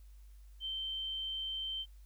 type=tone; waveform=sine; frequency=3113 Hz; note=G7; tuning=13 cents flat; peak=-36 dBFS; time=0.6-1.86 s; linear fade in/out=50 ms; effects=added 50 Hz sine -52 dBFS peak until 2.05 s + white hiss -72 dBFS RMS until 2.05 s